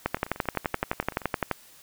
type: two click trains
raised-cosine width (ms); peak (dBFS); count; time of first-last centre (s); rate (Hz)
0.5; -9 / -24; 18 / 12; 0.06-1.513 / 0.17-1.218; 11.7 / 10.5
effects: white hiss -53 dBFS RMS until 1.82 s